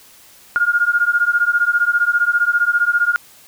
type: beating tone pair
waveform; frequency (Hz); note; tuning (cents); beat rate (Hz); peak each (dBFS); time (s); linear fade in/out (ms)
sine; 1413 / 1428; F6 / F6; +20 / +38; 15; -16; 0.56-3.16; 0
effects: white hiss -46 dBFS RMS until 3.47 s